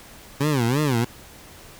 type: tone with vibrato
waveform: 20% pulse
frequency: 133 Hz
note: C3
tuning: 29 cents sharp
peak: -14 dBFS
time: 0.4-1.05 s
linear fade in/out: 10 ms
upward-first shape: sine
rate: 3 Hz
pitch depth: 250 cents each way
effects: pink hiss -45 dBFS RMS until 1.79 s